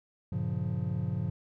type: chord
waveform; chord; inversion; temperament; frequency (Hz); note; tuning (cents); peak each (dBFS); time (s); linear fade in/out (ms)
triangle; G half-diminished seventh; none; just; 98 / 117.6 / 141.12 / 176.4; G2 / Bb2 / Db3 / F3; 0 / +16 / +31 / +18; -33; 0.32-1.3; 5
effects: none